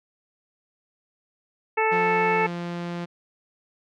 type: harmonic tone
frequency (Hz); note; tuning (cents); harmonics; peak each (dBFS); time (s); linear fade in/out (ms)
440; A4; 0; 1 / 2 / 3 / 4 / 5 / 6; -24 / -23 / -30 / -30 / -27 / -31; 1.77-2.47; 10
type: tone with pitch glide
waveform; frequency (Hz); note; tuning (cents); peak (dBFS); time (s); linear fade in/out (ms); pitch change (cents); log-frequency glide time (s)
sawtooth; 176 to 173.18; F3 to F3; +14 to -14; -25; 1.91-3.06; 20; -28; 2.28-2.51
effects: low-pass 4000 Hz 12 dB/octave